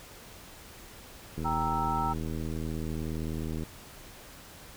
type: click train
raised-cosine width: 3 ms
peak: -23 dBFS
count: 180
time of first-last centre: 1.38-3.634 s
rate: 79.4 Hz
type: chord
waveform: sine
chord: E diminished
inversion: first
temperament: equal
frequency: 784 / 932.3 / 1318.5 Hz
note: G5 / Bb5 / E6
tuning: 0 / 0 / 0 cents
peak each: -33 / -31 / -33 dBFS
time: 1.44-2.14 s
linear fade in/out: 20 ms
effects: pink hiss -49 dBFS RMS until 4.76 s